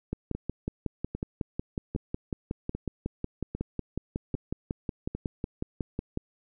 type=two click trains; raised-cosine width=3 ms; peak=-17 / -20 dBFS; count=34 / 7; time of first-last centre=0.13-6.174 / 0.35-5.15 s; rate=5.46 / 1.25 Hz; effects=none